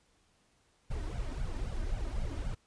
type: noise with flanger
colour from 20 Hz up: brown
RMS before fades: -35 dBFS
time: 0.9-2.55 s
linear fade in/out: 10 ms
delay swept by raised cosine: 1.3 to 3.3 ms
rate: 3.8 Hz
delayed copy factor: +0.9
effects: pink hiss -70 dBFS RMS until 2.66 s + resampled to 22050 Hz